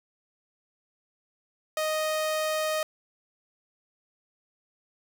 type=tone; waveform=sawtooth; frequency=622.3 Hz; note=D#5; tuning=in tune; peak=-22 dBFS; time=1.77-2.83 s; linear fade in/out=2 ms; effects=none